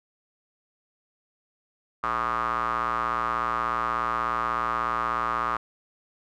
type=tone with band-pass filter; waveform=square; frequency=58.27 Hz; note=A#1; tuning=in tune; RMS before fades=-27 dBFS; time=2.03-5.57 s; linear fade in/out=5 ms; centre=1200 Hz; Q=6.9; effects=none